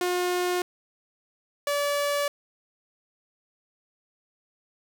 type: tone pair in turn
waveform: sawtooth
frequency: 358.4 / 575.5 Hz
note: F4 / D5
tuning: +45 / -35 cents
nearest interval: minor sixth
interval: 820 cents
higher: second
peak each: -20 dBFS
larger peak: neither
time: 0.01-0.62 / 1.67-2.28 s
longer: neither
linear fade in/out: 2 ms
effects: none